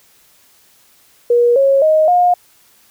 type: tone with pitch steps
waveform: sine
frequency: 478.9 / 546.9 / 624.7 / 713.4 Hz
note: A#4 / C#5 / D#5 / F5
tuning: +47 / -23 / +7 / +37 cents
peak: -8 dBFS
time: 1.3-2.34 s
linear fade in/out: 5 ms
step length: 260 ms
effects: white hiss -51 dBFS RMS until 2.9 s